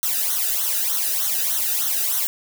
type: noise with flanger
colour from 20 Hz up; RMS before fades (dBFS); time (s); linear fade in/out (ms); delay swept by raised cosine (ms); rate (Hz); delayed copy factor
blue; -22; 0.03-2.27; 0; 0.4 to 0.94; 3.3; -1
effects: none